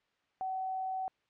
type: tone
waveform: sine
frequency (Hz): 756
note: F#5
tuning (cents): +37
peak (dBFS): -33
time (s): 0.41-1.08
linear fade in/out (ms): 0
effects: white hiss -75 dBFS RMS until 1.29 s + low-pass 3000 Hz 12 dB/octave